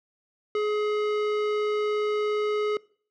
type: tone with tanh clipping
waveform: sine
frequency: 421.4 Hz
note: G#4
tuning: 25 cents sharp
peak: -25 dBFS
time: 0.55-2.77 s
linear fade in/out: 2 ms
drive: 16 dB
effects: noise-tail reverb RT60 0.5 s tail -23 dB re dry